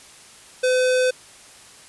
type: tone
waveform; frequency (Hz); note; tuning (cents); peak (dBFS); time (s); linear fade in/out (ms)
square; 508; B4; +49; -17; 0.63-1.11; 10
effects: white hiss -46 dBFS RMS until 1.88 s + resampled to 24000 Hz